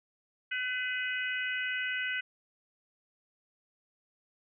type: harmonic tone with a mistuned harmonic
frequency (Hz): 504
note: B4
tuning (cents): +35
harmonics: 3 / 4 / 5 / 6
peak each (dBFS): -34 / -36 / -38 / -40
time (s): 0.51-2.21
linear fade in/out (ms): 10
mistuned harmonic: 6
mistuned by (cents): -52
effects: none